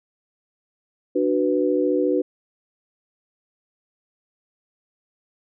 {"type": "chord", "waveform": "sine", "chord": "B minor", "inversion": "first", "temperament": "just", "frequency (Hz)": [296.3, 370.4, 493.9], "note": ["D4", "F#4", "B4"], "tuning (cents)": [15, 2, 0], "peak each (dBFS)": [-22, -22, -22], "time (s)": [1.15, 2.22], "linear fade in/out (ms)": 10, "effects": []}